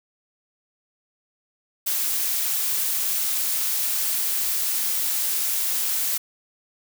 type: noise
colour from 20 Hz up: blue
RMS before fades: -24 dBFS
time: 1.86-6.18 s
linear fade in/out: 10 ms
effects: none